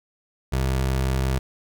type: tone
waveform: 25% pulse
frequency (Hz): 65.6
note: C2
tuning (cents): +5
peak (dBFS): -17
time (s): 0.52-1.39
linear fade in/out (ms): 10
effects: none